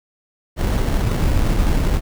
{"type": "noise with sample-and-hold", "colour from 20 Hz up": "brown", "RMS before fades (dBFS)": -17, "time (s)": [0.56, 2.01], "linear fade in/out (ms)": 50, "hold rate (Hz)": 2450, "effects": []}